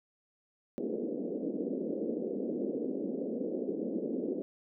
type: band-pass noise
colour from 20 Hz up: pink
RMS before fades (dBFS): -35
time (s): 0.78-4.42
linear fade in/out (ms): 0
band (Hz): 210 to 520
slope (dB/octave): 48
effects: none